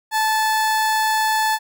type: tone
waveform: 30% pulse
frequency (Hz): 872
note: A5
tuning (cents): -16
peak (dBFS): -14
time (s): 0.11-1.59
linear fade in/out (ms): 50
effects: none